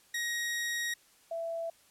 sawtooth / sine tone pair in turn, 1887 / 665 Hz, A#6 / E5, +21 / +15 cents, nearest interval octave + tritone, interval 1806 cents, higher first, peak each -28 / -33 dBFS, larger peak first, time 0.14-0.94 / 1.31-1.7 s, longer first, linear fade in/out 5 ms, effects white hiss -63 dBFS RMS until 1.9 s + low-pass 12000 Hz 12 dB/octave

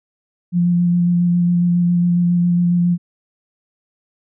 sine tone with vibrato, 174.7 Hz, F3, 1 cent sharp, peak -12 dBFS, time 0.52-2.98 s, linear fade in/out 50 ms, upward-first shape square, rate 7.3 Hz, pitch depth 11 cents each way, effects none

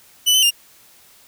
sawtooth tone with pitch steps, 2981 / 3044 / 2805 Hz, F#7 / F#7 / F7, +12 / +48 / +7 cents, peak -9 dBFS, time 0.26-0.509 s, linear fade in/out 20 ms, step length 83 ms, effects white hiss -50 dBFS RMS until 1.27 s

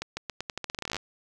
accelerating click train, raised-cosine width 0.2 ms, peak -15 dBFS, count 19, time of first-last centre 0.02-0.966 s, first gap 150 ms, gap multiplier 0.85, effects none

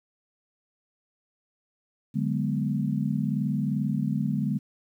sine chord, G# half-diminished seventh, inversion second, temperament equal, 146.83 / 185 / 207.7 / 246.9 Hz, D3 / F#3 / G#3 / B3, 0 / 0 / 0 / 0 cents, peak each -28 / -33 / -28 / -31 dBFS, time 2.14-4.59 s, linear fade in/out 20 ms, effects 10-bit

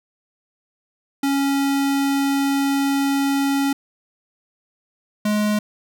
square tone pair in turn, 277.2 / 210.2 Hz, C#4 / G#3, 0 / +21 cents, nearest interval perfect fourth, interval 479 cents, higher first, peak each -18 dBFS, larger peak neither, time 1.23-3.73 / 5.25-5.59 s, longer first, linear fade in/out 5 ms, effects none

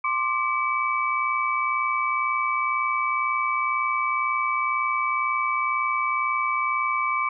sine tone cluster, 1054 / 1176 / 2291 Hz, C6 / D6 / D7, +12 / +2 / -44 cents, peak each -26 dBFS, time 0.04-7.29 s, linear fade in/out 5 ms, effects none

